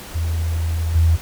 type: tone with level steps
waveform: sine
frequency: 82.2 Hz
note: E2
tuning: 4 cents flat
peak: -18 / -11 dBFS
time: 0.14-1.17 s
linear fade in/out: 20 ms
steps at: 0.95 s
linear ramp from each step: 5 ms
effects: pink hiss -36 dBFS RMS until 1.21 s